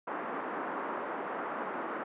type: band-pass noise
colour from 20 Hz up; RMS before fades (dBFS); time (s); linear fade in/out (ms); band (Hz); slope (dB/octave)
white; -37; 0.07-2.04; 10; 230 to 1400; 24
effects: resampled to 8000 Hz